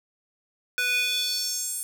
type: tone with high-pass filter sweep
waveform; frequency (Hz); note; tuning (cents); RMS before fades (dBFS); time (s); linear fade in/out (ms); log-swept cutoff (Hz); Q
square; 493.9; B4; 0; -27; 0.78-1.83; 0; 1800 to 9700; 3.7
effects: none